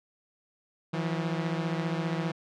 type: beating tone pair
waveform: sawtooth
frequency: 162.1 / 177.1 Hz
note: E3 / F3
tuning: -29 / +24 cents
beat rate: 15 Hz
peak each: -26 / -29 dBFS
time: 0.93-2.32 s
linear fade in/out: 10 ms
effects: low-pass 4000 Hz 12 dB/octave